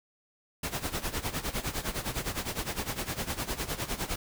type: noise with tremolo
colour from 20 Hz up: pink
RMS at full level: -31 dBFS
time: 0.63-4.16 s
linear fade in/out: 5 ms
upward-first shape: sine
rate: 9.8 Hz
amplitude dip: 80%
effects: none